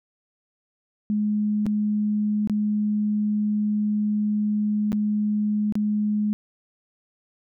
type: tone with dropouts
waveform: sine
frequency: 210 Hz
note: G#3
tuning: 19 cents sharp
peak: -20 dBFS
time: 1.1-6.33 s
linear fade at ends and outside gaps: 0 ms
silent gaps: 1.657-1.665 / 2.474-2.497 / 4.92-4.929 / 5.724-5.754 s
effects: none